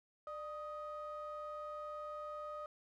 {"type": "ring-modulated tone", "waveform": "triangle", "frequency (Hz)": 924, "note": "A#5", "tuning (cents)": -16, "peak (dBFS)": -36, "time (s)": [0.27, 2.66], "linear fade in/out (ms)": 2, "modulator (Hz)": 327, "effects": ["tanh soft clip ceiling -38 dBFS"]}